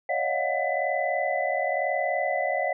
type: tone cluster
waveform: sine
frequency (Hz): 558 / 621 / 702 / 743 / 2003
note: C#5 / D#5 / F5 / F#5 / B6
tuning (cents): +11 / -3 / +9 / +7 / +24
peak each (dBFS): -30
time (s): 0.09-2.73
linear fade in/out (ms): 5
effects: none

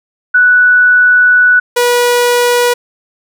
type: tone pair in turn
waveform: sine / sawtooth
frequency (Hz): 1480 / 485.4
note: F#6 / B4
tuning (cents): 0 / -30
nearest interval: octave + perfect fifth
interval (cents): 1930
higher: first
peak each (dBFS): -4 / -4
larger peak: neither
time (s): 0.34-1.6 / 1.76-2.74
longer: first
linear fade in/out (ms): 10
effects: none

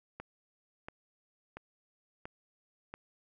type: click train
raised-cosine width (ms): 0.5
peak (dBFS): -27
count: 5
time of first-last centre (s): 0.2-2.94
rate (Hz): 1.46
effects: none

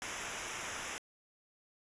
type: noise with comb filter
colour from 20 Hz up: pink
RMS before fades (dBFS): -41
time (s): 0.02-0.98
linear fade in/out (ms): 0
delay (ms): 0.23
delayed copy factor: -0.8
effects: resampled to 22050 Hz

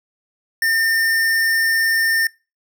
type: tone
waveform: square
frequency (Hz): 1809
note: A6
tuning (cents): +48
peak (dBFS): -16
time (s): 0.62-2.27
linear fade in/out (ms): 2
effects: noise-tail reverb RT60 0.3 s tail -24 dB re dry

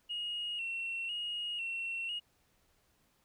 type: tone with vibrato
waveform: sine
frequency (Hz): 2794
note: F7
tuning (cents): 0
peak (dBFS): -34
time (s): 0.09-2.2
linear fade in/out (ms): 20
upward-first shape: square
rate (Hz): 1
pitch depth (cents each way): 49
effects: tanh soft clip ceiling -31 dBFS + pink hiss -72 dBFS RMS until 3.24 s

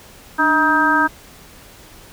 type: harmonic tone with a mistuned harmonic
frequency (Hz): 315.8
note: D#4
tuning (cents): +26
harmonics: 1 / 2 / 3 / 4 / 5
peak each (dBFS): -20 / -28 / -18 / -19 / -16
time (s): 0.38-1.08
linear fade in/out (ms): 20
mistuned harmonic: 1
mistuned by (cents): -97
effects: pink hiss -43 dBFS RMS until 2.12 s

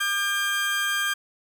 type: tone pair together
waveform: 30% pulse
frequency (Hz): 1198.6 / 1600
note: D6 / G6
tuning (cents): +35 / +35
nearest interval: perfect fourth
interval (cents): 500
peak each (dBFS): -28 / -21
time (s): 0-1.14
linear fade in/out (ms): 10
effects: none

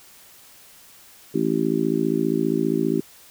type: harmonic tone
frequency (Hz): 55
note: A1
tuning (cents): 0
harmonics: 3 / 4 / 5 / 6 / 7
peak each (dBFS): -28 / -26 / -25 / -24 / -25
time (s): 1.34-3.01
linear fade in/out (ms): 10
effects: white hiss -49 dBFS RMS until 3.3 s

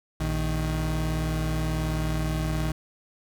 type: tone pair together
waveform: 35% pulse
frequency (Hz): 58.81 / 157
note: A#1 / D#3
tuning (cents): +16 / +16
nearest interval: octave + perfect fourth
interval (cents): 1700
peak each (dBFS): -26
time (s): 0.2-2.72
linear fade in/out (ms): 5
effects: none

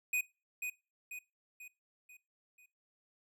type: tone with echo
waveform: square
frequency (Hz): 2489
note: D#7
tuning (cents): 0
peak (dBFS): -31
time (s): 0.13-0.21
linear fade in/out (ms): 5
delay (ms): 490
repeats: 5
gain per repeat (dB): -6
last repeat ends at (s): 2.66
effects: noise-tail reverb RT60 0.3 s tail -22 dB re dry

